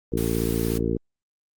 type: harmonic tone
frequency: 56.7 Hz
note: A#1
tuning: 47 cents flat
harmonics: 1 / 2 / 3 / 4 / 5 / 6 / 7 / 8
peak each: -30 / -30 / -30 / -30 / -30 / -30 / -30 / -30 dBFS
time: 0.12-0.97 s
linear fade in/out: 5 ms
type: noise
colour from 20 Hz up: white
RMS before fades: -35 dBFS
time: 0.17-0.78 s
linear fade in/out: 5 ms
effects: Opus 24 kbps